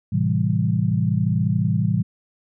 sine chord, A minor seventh, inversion none, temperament equal, 110 / 130.81 / 164.81 / 196 Hz, A2 / C3 / E3 / G3, 0 / 0 / 0 / 0 cents, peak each -22 / -24 / -22 / -24 dBFS, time 0.12-2.03 s, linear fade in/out 10 ms, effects none

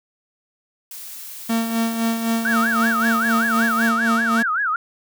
blue noise, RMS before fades -35 dBFS, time 0.91-3.89 s, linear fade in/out 2 ms
45% pulse tone with tremolo, 227.9 Hz, A#3, 39 cents flat, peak -17 dBFS, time 1.49-4.43 s, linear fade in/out 10 ms, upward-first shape sine, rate 3.9 Hz, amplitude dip 55%
sine tone with vibrato, 1442 Hz, F#6, 45 cents flat, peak -18 dBFS, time 2.45-4.76 s, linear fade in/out 2 ms, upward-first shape sine, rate 5.2 Hz, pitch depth 270 cents each way
effects none

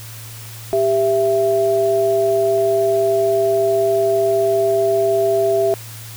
sine tone pair together, 395.4 / 665 Hz, G4 / E5, +15 / +15 cents, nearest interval major sixth, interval 900 cents, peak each -16 dBFS, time 0.73-5.74 s, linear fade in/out 0 ms, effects added 112 Hz sine -34 dBFS peak until 6.16 s + white hiss -37 dBFS RMS until 6.16 s

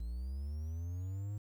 triangle linear sweep, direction up, 55 to 104.7 Hz, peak -35 dBFS, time 0-1.38 s, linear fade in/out 5 ms, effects 11-bit

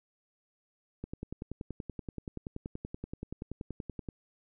click train, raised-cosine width 3 ms, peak -25 dBFS, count 33, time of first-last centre 1.04-4.088 s, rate 10.5 Hz, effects none

